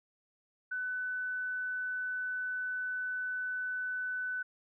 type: tone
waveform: sine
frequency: 1500 Hz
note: F#6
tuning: 23 cents sharp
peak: -33 dBFS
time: 0.71-4.43 s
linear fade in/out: 10 ms
effects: none